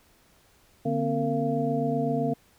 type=tone cluster; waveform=sine; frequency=147.2 / 236.8 / 264.6 / 458.1 / 685 Hz; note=D3 / A#3 / C4 / A#4 / F5; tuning=+4 / +27 / +20 / -30 / -34 cents; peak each=-30 dBFS; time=0.85-2.34 s; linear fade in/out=10 ms; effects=pink hiss -61 dBFS RMS until 2.58 s